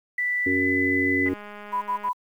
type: tone with pitch glide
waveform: sine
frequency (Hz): 1975.5 to 2005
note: B6 to B6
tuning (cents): 0 to +26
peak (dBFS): -22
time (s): 0.18-1.29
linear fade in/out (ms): 5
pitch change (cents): +26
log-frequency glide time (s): 0.43-0.65
type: harmonic tone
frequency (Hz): 93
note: F#2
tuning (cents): +9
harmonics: 1 / 3 / 4 / 5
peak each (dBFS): -35 / -24 / -28 / -34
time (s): 0.46-1.34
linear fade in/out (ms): 5
type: click train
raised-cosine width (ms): 0.5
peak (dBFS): -26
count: 172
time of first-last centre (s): 1.26-2.086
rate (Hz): 207
type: tone bursts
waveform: sine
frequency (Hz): 993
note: B5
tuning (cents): +9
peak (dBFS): -22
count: 3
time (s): 1.72-2.132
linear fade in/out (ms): 20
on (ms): 100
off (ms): 56
effects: 9-bit